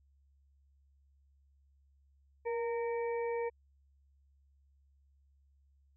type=harmonic tone with a mistuned harmonic; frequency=460 Hz; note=A#4; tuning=23 cents flat; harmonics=1 / 2 / 4 / 5; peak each=-33 / -41 / -50 / -48 dBFS; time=2.45-3.5 s; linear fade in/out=20 ms; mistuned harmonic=1; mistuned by=+40 cents; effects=added 69 Hz sine -65 dBFS peak until 5.96 s